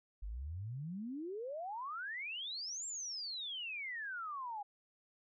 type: exponential two-way sweep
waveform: sine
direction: up then down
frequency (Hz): 46.25 to 7550 to 798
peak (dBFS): -40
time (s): 0.22-4.63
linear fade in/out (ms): 10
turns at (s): 2.86
effects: none